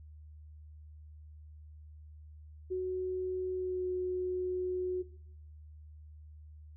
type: tone with pitch glide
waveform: sine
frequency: 370 to 365.8 Hz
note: F#4 to F#4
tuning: 0 to -20 cents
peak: -31 dBFS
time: 2.7-5.03 s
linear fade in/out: 20 ms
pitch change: -20 cents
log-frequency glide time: 3.55-3.87 s
effects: noise-tail reverb RT60 0.7 s tail -18 dB re dry + added 76 Hz sine -49 dBFS peak until 6.76 s